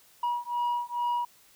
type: beating tone pair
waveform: sine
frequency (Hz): 961 / 963.3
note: B5 / B5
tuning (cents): -48 / -43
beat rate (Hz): 2.3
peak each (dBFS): -28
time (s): 0.23-1.25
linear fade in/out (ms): 5
effects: tanh soft clip ceiling -24 dBFS + white hiss -59 dBFS RMS until 1.55 s